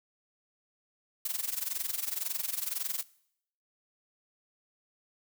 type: noise with amplitude modulation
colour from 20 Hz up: blue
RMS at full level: -31 dBFS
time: 1.25-3.03 s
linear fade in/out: 5 ms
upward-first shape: sine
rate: 21.9 Hz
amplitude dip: 85%
effects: noise-tail reverb RT60 0.7 s tail -21 dB re dry